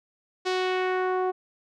sawtooth tone with low-pass filter sweep, 370 Hz, F#4, in tune, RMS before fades -26 dBFS, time 0.45-1.32 s, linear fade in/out 20 ms, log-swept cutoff 5100 to 860 Hz, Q 1.4, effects none

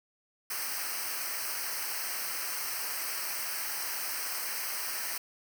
white noise with comb filter, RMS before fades -35 dBFS, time 0.5-5.18 s, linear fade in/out 5 ms, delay 0.28 ms, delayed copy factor -1, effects none

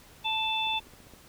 harmonic tone, 880 Hz, A5, in tune, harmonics 1 / 3 / 4, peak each -31 / -32 / -30 dBFS, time 0.24-0.8 s, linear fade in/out 20 ms
click train, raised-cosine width 2 ms, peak -39 dBFS, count 8, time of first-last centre 0.67-1.137 s, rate 15 Hz
effects pink hiss -54 dBFS RMS until 1.28 s

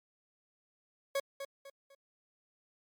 40% pulse tone with echo, 553 Hz, C#5, 4 cents flat, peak -29 dBFS, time 1.15-1.2 s, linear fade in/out 5 ms, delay 250 ms, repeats 3, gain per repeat -9 dB, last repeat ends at 1.95 s, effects MP3 96 kbps

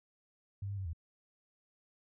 sine tone with pitch steps, 99.2 / 100.2 / 95.8 / 81.9 Hz, G2 / G2 / G2 / E2, +21 / +38 / -39 / -11 cents, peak -36 dBFS, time 0.62-0.932 s, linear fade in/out 5 ms, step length 78 ms, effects none

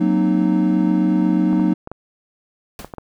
triangle chord, C half-diminished seventh, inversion second, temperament equal with one note detuned, 185 / 233.1 / 261.6 / 307.4 Hz, Gb3 / Bb3 / C4 / Eb4, 0 / 0 / 0 / -21 cents, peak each -16 / -19 / -22 / -16 dBFS, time 0-1.74 s, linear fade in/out 10 ms
clicks, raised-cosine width 1 ms, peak -17 dBFS, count 7, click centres 1.53 / 1.597 / 1.874 / 1.916 / 2.846 / 2.938 / 2.983 s
pink noise with exponential decay, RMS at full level -31 dBFS, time 2.79-2.95 s, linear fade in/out 1 ms, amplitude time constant 34 ms
effects none

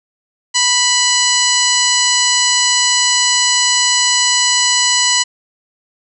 harmonic tone with a mistuned harmonic, 986 Hz, B5, 3 cents flat, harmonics 1 / 2 / 3 / 4 / 5 / 6 / 7 / 8, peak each -21 / -19 / -18 / -18 / -21 / -20 / -20 / -18 dBFS, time 0.54-5.24 s, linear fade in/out 20 ms, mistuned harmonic 4, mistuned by +61 cents, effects none

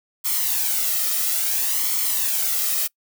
blue noise with flanger, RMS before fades -22 dBFS, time 0.24-2.88 s, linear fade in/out 20 ms, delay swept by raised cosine 0.92 to 1.6 ms, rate 0.59 Hz, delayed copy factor +0.6, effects noise-tail reverb RT60 0.1 s tail -25 dB re dry

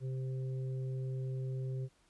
harmonic tone, 130.81 Hz, C3, in tune, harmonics 1 / 3 / 4, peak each -35 / -47 / -54 dBFS, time 0-1.89 s, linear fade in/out 50 ms, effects pink hiss -70 dBFS RMS until 2.09 s + resampled to 24000 Hz

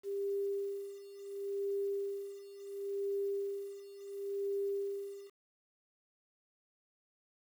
sine tone with tremolo, 398.4 Hz, G4, 28 cents sharp, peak -32 dBFS, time 0.03-5.31 s, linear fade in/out 50 ms, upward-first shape sine, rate 0.71 Hz, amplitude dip 85%, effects 10-bit

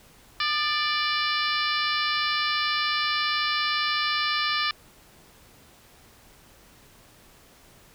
harmonic tone with a mistuned harmonic, 587.3 Hz, D5, in tune, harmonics 2 / 3 / 4 / 5 / 6 / 7 / 8 / 9, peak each -28 / -30 / -31 / -32 / -33 / -33 / -34 / -35 dBFS, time 0.4-4.71 s, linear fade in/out 2 ms, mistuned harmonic 2, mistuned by +46 cents, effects pink hiss -54 dBFS RMS until 7.94 s

